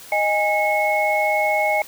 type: tone cluster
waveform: sine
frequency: 621 / 821 / 2184 Hz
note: D#5 / G#5 / C#7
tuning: -3 / -20 / -26 cents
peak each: -21 dBFS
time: 0.12-1.82 s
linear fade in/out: 2 ms
effects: white hiss -41 dBFS RMS until 1.87 s